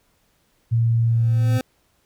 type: tone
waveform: sine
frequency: 115.5 Hz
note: A#2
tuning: 16 cents flat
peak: -15 dBFS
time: 0.71-1.59 s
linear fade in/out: 20 ms
type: tone with exponential growth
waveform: 25% pulse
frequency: 257.9 Hz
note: C4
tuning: 25 cents flat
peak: -19 dBFS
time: 1.01-1.61 s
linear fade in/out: 2 ms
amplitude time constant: 130 ms
effects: pink hiss -64 dBFS RMS until 2.05 s